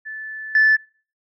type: tone with level steps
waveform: sine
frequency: 1747 Hz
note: A6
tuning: 13 cents flat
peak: -29 / -10 dBFS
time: 0.05-0.77 s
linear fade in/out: 20 ms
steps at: 0.55 s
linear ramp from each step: 2 ms
effects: noise-tail reverb RT60 0.4 s tail -22 dB re dry + tanh soft clip ceiling -8 dBFS